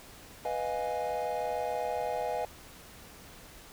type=chord; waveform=triangle; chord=F half-diminished seventh; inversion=second; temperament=equal with one note detuned; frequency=493.9 / 622.3 / 702.9 / 830.6 Hz; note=Cb5 / Eb5 / F5 / Ab5; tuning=0 / 0 / +11 / 0 cents; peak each=-34 dBFS; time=0.45-2.45 s; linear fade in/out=2 ms; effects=pink hiss -51 dBFS RMS until 3.72 s